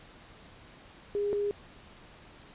sine tone pair in turn, 408.7 / 408.7 Hz, G#4 / G#4, -28 / -28 cents, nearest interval unison, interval 0 cents, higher neither, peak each -27 / -27 dBFS, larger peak neither, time 1.15-1.33 / 1.33-1.51 s, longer neither, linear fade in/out 0 ms, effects pink hiss -53 dBFS RMS until 2.54 s + resampled to 8000 Hz

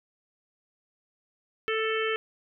harmonic tone, 441.2 Hz, A4, 5 cents sharp, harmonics 1 / 3 / 4 / 5 / 6 / 7, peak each -28 / -33 / -34 / -35 / -36 / -36 dBFS, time 1.68-2.16 s, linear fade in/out 0 ms, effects none

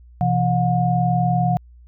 sine tone cluster, 128.9 / 168.9 / 720 Hz, C3 / E3 / F#5, -26 / +42 / -47 cents, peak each -20 dBFS, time 0.21-1.57 s, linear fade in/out 0 ms, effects added 60 Hz sine -43 dBFS peak until 1.87 s

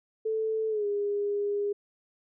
sine tone with pitch glide, 440 to 408.2 Hz, A4 to G#4, 0 to -30 cents, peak -26 dBFS, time 0.25-1.73 s, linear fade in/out 10 ms, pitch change -130 cents, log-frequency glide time 0.69-0.86 s, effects none

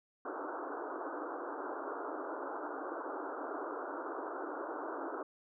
pink band-pass noise, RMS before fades -41 dBFS, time 0.25-5.23 s, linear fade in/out 5 ms, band 280 to 1500 Hz, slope 96 dB/octave, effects none

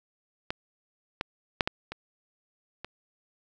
clicks, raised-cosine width 0.3 ms, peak -14 / -13 / -6 / -10 / -20 / -21 dBFS, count 6, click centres 0.505 / 1.211 / 1.608 / 1.675 / 1.92 / 2.846 s, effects none

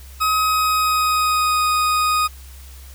40% pulse tone with pitch glide, 1268 to 1244.1 Hz, D#6 to D#6, +32 to -1 cents, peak -15 dBFS, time 0.2-2.28 s, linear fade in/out 20 ms, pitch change -33 cents, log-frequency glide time 0.35-1.64 s, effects added 66 Hz sine -37 dBFS peak until 2.94 s + white hiss -46 dBFS RMS until 2.94 s

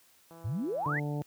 click train, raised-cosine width 1 ms, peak -38 dBFS, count 113, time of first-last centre 0.31-0.985 s, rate 166 Hz
sine exponential sweep, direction up, 91.5 to 2172 Hz, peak -30 dBFS, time 0.44-1 s, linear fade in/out 10 ms
harmonic tone, 146.83 Hz, D3, in tune, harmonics 1 / 2 / 3 / 4 / 5 / 6, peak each -32 / -38 / -42 / -44 / -46 / -48 dBFS, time 0.86-1.22 s, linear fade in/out 0 ms
effects white hiss -63 dBFS RMS until 1.26 s + high-pass 60 Hz 12 dB/octave

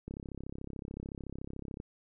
click train, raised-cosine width 3 ms, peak -28 dBFS, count 59, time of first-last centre 0.08-1.801 s, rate 33.7 Hz, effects none

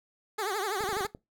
15% pulse tone with vibrato, 404 Hz, G#4, 48 cents flat, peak -23 dBFS, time 0.38-1.07 s, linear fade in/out 10 ms, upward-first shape triangle, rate 12 Hz, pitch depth 190 cents each way
clicks, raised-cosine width 2 ms, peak -28 dBFS, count 8, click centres 0.807 / 0.839 / 0.89 / 0.928 / 0.968 / 1.008 / 1.05 / 1.149 s
effects noise-tail reverb RT60 0.2 s tail -20 dB re dry

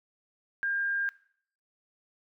sine tone with frequency modulation, 1605 Hz, G6, 40 cents sharp, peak -27 dBFS, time 0.63-1.09 s, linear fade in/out 0 ms, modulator 88.3 Hz, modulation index 0.2, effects noise-tail reverb RT60 0.6 s tail -20 dB re dry

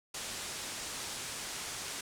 white low-pass noise, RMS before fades -41 dBFS, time 0.14-2.01 s, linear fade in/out 5 ms, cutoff 9100 Hz, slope 24 dB/octave, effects none

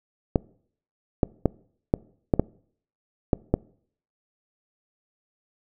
clicks, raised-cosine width 2 ms, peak -5 dBFS, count 8, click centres 0.358 / 1.232 / 1.457 / 1.939 / 2.338 / 2.396 / 3.332 / 3.54 s, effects noise-tail reverb RT60 0.6 s tail -24 dB re dry

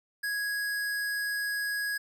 square tone, 1661.2 Hz, G#6, in tune, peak -30 dBFS, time 0.23-1.98 s, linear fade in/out 10 ms, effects none

